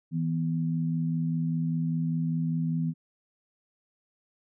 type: tone pair together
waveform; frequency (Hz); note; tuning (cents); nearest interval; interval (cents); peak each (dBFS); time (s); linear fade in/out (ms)
sine; 162.51 / 247.6; E3 / B3; -24 / +5; perfect fifth; 729; -26 / -32; 0.11-2.94; 50
effects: none